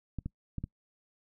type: clicks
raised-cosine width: 5 ms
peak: -23 dBFS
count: 4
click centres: 0.187 / 0.26 / 0.583 / 0.64 s
effects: noise-tail reverb RT60 0.1 s tail -24 dB re dry